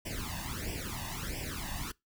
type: noise with flanger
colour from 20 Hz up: pink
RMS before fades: -38 dBFS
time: 0.05-1.92 s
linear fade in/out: 10 ms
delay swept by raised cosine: 0.37 to 1.12 ms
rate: 1.5 Hz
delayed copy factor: +0.9
effects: noise-tail reverb RT60 0.2 s tail -24 dB re dry